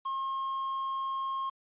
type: tone with quantisation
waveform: triangle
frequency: 1074 Hz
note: C6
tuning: 45 cents sharp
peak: -29 dBFS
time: 0.05-1.5 s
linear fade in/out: 10 ms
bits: 9
effects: resampled to 8000 Hz